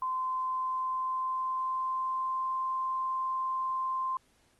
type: tone with pitch glide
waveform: sine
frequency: 1033 to 1045 Hz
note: C6 to C6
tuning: -22 to -2 cents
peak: -29 dBFS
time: 0.02-4.17 s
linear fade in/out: 2 ms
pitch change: +20 cents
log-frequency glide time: 0.38-2.51 s
effects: pink hiss -67 dBFS RMS until 4.59 s + Opus 32 kbps